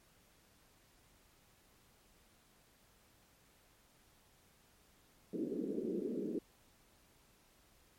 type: band-pass noise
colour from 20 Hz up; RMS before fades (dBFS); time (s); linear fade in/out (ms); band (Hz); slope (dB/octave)
white; -39; 5.33-6.39; 5; 190 to 440; 48
effects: pink hiss -68 dBFS RMS until 7.98 s + MP3 64 kbps